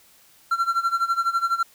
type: tone with tremolo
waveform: triangle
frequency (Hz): 1363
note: F6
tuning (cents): -43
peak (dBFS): -15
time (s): 0.51-1.63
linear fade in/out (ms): 5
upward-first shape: sine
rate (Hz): 12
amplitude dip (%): 85
effects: white hiss -55 dBFS RMS until 1.74 s